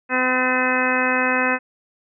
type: harmonic tone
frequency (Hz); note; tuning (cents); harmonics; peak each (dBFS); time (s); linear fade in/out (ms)
255; C4; -44; 1 / 2 / 3 / 4 / 5 / 6 / 7 / 8 / 10; -25 / -25 / -28 / -26 / -28 / -24 / -25 / -27 / -25; 0.09-1.59; 50
effects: none